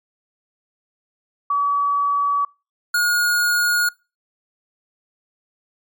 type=tone pair in turn; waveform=sine / square; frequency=1141 / 1437.6 Hz; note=C#6 / F6; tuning=+50 / +50 cents; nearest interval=major third; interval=400 cents; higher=second; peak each=-16 dBFS; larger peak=neither; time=1.5-2.45 / 2.94-3.89 s; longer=neither; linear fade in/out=5 ms; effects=noise-tail reverb RT60 0.3 s tail -25 dB re dry + MP3 96 kbps